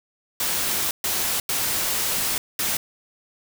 white noise bursts at uneven times, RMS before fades -24 dBFS, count 4, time 0.4-0.91 / 1.04-1.4 / 1.49-2.38 / 2.59-2.77 s, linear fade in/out 2 ms, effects none

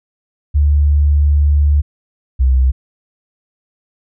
sine tone pair in turn, 73 / 64.68 Hz, D2 / C2, -10 / -19 cents, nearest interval major second, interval 209 cents, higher first, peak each -8 dBFS, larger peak neither, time 0.54-1.82 / 2.39-2.72 s, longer first, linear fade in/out 20 ms, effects none

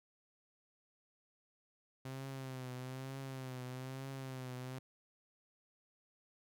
sawtooth tone with vibrato, 130.81 Hz, C3, in tune, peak -39 dBFS, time 2.05-4.79 s, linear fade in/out 5 ms, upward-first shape triangle, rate 1.1 Hz, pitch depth 67 cents each way, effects none

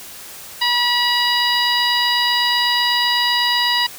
harmonic tone, 968 Hz, B5, 35 cents flat, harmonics 1 / 2 / 3 / 4 / 5, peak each -21 / -21 / -21 / -21 / -21 dBFS, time 0.61-3.87 s, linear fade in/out 10 ms, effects white hiss -36 dBFS RMS until 3.98 s

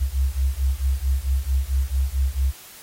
sine beating tone pair, 64.6 / 69.1 Hz, C2 / C#2, -21 / -5 cents, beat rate 4.5 Hz, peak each -22 dBFS, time 0-2.52 s, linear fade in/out 20 ms, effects white hiss -44 dBFS RMS until 2.82 s + AAC 48 kbps

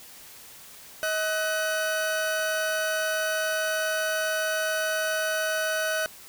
40% pulse tone pair together, 633.6 / 1500 Hz, D#5 / F#6, +31 / +23 cents, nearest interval octave + minor third, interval 1492 cents, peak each -27 dBFS, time 1.03-6.06 s, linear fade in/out 0 ms, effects white hiss -47 dBFS RMS until 6.28 s

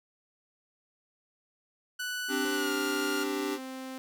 sawtooth tone with pitch glide, 1485 to 1411.4 Hz, F#6 to F6, +6 to +18 cents, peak -29 dBFS, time 1.99-3.24 s, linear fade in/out 10 ms, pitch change -88 cents, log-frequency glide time 2.54-2.72 s
square chord, C suspended second, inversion none, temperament equal, 261.6 / 293.7 / 392 Hz, C4 / D4 / G4, 0 / 0 / 0 cents, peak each -34 dBFS, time 2.28-3.59 s, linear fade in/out 50 ms
sawtooth tone, 261.6 Hz, C4, in tune, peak -34 dBFS, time 2.45-3.98 s, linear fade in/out 0 ms
effects none

